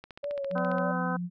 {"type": "click train", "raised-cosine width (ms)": 0.3, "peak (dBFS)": -27, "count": 12, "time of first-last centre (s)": [0.04, 0.783], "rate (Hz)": 14.8}
{"type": "tone with vibrato", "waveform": "sine", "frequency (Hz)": 565, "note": "C#5", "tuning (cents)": 33, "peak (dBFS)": -30, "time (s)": [0.23, 0.92], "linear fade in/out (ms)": 10, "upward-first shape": "sine", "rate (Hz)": 3.3, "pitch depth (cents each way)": 46}
{"type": "tone with pitch glide", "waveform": "sine", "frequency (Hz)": [180, 176.6], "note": ["F#3", "F3"], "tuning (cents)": [-47, 20], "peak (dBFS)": -30, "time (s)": [0.5, 1.3], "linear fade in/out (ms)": 50, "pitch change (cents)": -33, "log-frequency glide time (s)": [0.7, 0.99]}
{"type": "harmonic tone", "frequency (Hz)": 254.2, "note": "C4", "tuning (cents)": -50, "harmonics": [1, 2, 3, 4, 5, 6], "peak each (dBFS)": [-36, -36, -36, -36, -36, -36], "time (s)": [0.55, 1.17], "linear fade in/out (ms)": 10}
{"effects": []}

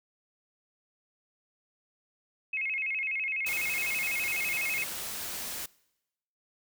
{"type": "tone with vibrato", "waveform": "sine", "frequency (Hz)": 2347, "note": "D7", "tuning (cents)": -2, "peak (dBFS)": -29, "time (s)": [2.53, 4.84], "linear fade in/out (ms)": 5, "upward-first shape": "square", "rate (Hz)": 12, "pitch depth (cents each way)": 150}
{"type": "noise", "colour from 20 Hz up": "white", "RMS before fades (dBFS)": -37, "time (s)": [3.46, 5.66], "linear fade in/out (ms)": 5}
{"effects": ["noise-tail reverb RT60 0.9 s tail -23 dB re dry"]}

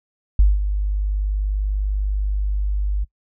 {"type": "tone with ADSR envelope", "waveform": "sine", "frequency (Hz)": 50.2, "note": "G1", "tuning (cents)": 42, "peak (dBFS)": -8, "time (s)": [0.39, 3.05], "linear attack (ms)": 3, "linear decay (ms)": 190, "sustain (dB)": -10, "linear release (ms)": 20, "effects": ["noise-tail reverb RT60 0.1 s tail -23 dB re dry"]}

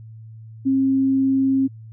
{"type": "tone", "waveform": "sine", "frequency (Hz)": 268.1, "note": "C4", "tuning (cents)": 42, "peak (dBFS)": -15, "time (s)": [0.65, 1.68], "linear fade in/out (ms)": 20, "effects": ["added 111 Hz sine -37 dBFS peak until 1.92 s"]}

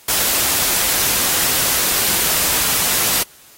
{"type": "noise", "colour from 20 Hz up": "white", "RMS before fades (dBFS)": -17, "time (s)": [0.08, 3.23], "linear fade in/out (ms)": 5, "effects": ["white hiss -46 dBFS RMS until 3.57 s", "AAC 48 kbps"]}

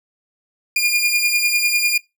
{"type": "beating tone pair", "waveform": "sawtooth", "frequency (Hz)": [2415, 2425], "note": ["D7", "D#7"], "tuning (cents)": [48, -45], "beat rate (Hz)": 10, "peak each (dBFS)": [-13, -17], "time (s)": [0.76, 1.98], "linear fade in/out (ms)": 5, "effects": ["noise-tail reverb RT60 0.2 s tail -22 dB re dry"]}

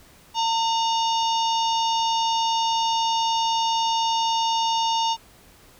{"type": "harmonic tone with a mistuned harmonic", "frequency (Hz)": 910, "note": "A#5", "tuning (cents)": -42, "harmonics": [1, 3, 4, 5, 6, 7], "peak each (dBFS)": [-21, -29, -30, -36, -33, -37], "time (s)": [0.34, 5.17], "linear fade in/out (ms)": 50, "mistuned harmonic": 3, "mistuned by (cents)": 83, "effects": ["pink hiss -52 dBFS RMS until 5.79 s"]}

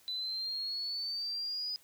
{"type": "exponential sweep", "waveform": "sine", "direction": "up", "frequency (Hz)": [3984, 4978], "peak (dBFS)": -34, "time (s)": [0.08, 1.76], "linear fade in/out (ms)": 0, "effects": ["white hiss -63 dBFS RMS until 1.83 s"]}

